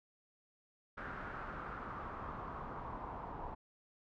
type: noise with low-pass filter sweep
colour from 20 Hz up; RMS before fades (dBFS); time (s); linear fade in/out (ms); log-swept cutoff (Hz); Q
pink; -45; 0.97-3.55; 10; 1500 to 920; 3.8
effects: none